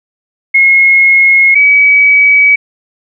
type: tone pair in turn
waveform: sine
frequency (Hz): 2163 / 2276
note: C#7 / C#7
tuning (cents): -43 / +45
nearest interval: minor second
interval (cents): 88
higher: second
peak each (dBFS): -3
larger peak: neither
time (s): 0.54-1.55 / 1.55-2.56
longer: neither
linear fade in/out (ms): 10
effects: none